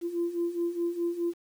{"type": "beating tone pair", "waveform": "sine", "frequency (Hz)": [339.8, 344.6], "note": ["F4", "F4"], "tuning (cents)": [-47, -23], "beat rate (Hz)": 4.8, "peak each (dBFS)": [-32, -28], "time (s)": [0.01, 1.34], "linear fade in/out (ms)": 50, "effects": ["tanh soft clip ceiling -21 dBFS", "9-bit"]}